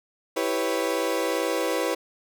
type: chord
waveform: 35% pulse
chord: C# half-diminished seventh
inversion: first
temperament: equal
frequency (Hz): 329.6 / 392 / 493.9 / 554.4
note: E4 / G4 / B4 / C#5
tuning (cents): 0 / 0 / 0 / 0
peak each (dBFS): -28 / -29 / -26 / -28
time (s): 0.36-1.95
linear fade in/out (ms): 10
effects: none